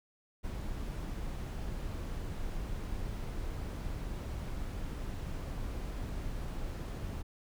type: noise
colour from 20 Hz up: brown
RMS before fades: -38 dBFS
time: 0.43-7.23 s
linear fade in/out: 20 ms
effects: none